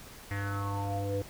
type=tone with low-pass filter sweep; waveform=square; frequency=100 Hz; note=G2; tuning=35 cents sharp; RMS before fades=-33 dBFS; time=0.31-1.22 s; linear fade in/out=0 ms; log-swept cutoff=2000 to 450 Hz; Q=6.7; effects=pink hiss -49 dBFS RMS until 1.29 s